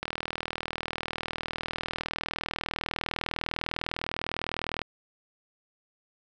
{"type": "click train", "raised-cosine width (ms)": 0.3, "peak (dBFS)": -14, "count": 192, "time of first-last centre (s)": [0.03, 4.817], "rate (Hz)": 39.9, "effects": []}